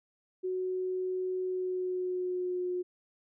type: tone with pitch glide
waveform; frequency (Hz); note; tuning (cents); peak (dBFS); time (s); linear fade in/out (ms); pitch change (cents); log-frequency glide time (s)
sine; 370 to 360.5; F#4 to F#4; 0 to -45; -30; 0.43-2.83; 20; -45; 1.43-2.68
effects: none